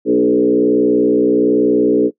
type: tone with frequency modulation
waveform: sine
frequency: 360.5 Hz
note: F#4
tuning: 45 cents flat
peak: -9 dBFS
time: 0.05-2.11 s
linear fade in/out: 50 ms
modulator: 61.2 Hz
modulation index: 1.8
effects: noise-tail reverb RT60 0.1 s tail -21 dB re dry